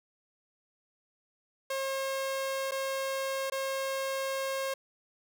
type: tone with dropouts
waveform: sawtooth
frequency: 538 Hz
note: C5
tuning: 48 cents sharp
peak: -27 dBFS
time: 1.7-4.74 s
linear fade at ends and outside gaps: 5 ms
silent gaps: 2.711-2.718 / 3.5-3.52 s
effects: none